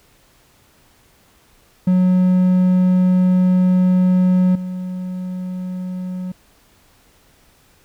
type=tone with level steps; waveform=triangle; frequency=183.1 Hz; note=F#3; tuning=18 cents flat; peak=-9 / -21 dBFS; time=1.87-6.32 s; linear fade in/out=5 ms; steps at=4.55 s; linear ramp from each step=5 ms; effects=pink hiss -54 dBFS RMS until 7.84 s